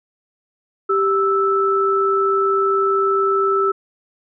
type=tone pair together; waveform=sine; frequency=392 / 1316.5 Hz; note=G4 / E6; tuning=0 / -3 cents; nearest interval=octave + major sixth; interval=2097 cents; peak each=-17 dBFS; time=0.89-3.72 s; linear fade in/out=10 ms; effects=none